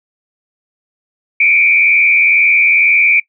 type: tone with frequency modulation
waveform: sine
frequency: 2342 Hz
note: D7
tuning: 5 cents flat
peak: -7 dBFS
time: 1.4-3.2 s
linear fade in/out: 5 ms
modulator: 82.1 Hz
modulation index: 1.3
effects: noise-tail reverb RT60 0.1 s tail -22 dB re dry